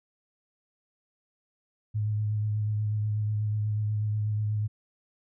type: tone with vibrato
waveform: sine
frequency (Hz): 106.1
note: G#2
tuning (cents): +38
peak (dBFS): -25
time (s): 1.94-4.68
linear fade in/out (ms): 20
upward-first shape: sine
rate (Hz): 8.2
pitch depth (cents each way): 21
effects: none